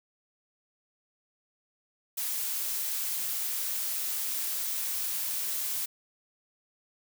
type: noise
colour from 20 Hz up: blue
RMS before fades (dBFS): -32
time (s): 2.17-5.86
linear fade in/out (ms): 10
effects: none